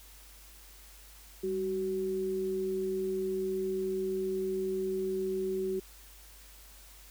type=tone pair together; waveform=sine; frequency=196 / 376.5 Hz; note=G3 / F#4; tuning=0 / +30 cents; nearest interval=major seventh; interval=1130 cents; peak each=-39 / -30 dBFS; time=1.43-5.8 s; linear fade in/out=10 ms; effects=added 50 Hz sine -54 dBFS peak until 7.1 s + white hiss -55 dBFS RMS until 7.1 s